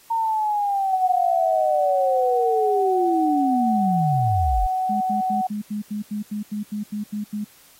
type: linear sweep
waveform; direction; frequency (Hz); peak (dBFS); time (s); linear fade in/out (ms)
sine; down; 920 to 36.71; -19; 0.1-4.67; 10
type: tone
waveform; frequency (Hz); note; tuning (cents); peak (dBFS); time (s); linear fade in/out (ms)
sine; 748; F#5; +19; -20; 0.93-5.47; 5
type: tone bursts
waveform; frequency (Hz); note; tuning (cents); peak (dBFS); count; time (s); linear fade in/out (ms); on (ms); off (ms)
sine; 209.2; G#3; +13; -24; 13; 4.89-7.446; 10; 120; 83
effects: white hiss -52 dBFS RMS until 7.79 s + AAC 48 kbps